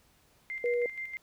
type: tone with tremolo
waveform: sine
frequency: 2093 Hz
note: C7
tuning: in tune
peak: -34 dBFS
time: 0.5-1.17 s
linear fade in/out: 0 ms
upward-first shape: square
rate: 6.3 Hz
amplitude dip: 55%
type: tone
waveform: sine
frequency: 482.6 Hz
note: B4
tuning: 40 cents flat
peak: -26 dBFS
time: 0.64-0.86 s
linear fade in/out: 2 ms
effects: pink hiss -65 dBFS RMS until 1.22 s